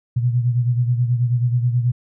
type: beating tone pair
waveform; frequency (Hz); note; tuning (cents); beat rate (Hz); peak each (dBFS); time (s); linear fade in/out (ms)
sine; 120.5 / 129.8; B2 / C3; -42 / -13; 9.3; -16 / -23; 0.16-1.92; 10
effects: none